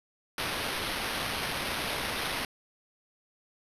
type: noise with sample-and-hold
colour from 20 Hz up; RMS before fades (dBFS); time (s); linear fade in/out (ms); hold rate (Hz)
violet; -33; 0.38-2.45; 2; 7350
effects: resampled to 32000 Hz